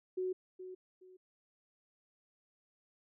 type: tone with echo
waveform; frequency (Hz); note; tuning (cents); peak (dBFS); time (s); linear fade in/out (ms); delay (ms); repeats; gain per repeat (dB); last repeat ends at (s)
sine; 370; F#4; 0; -33; 0.17-0.33; 10; 420; 2; -11; 1.17
effects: none